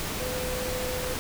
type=tone in noise; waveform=sine; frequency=505 Hz; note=B4; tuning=39 cents sharp; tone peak=-32 dBFS; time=0.2-1.14 s; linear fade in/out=0 ms; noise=pink; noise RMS=-32 dBFS; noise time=0-1.19 s; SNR=-3 dB; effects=none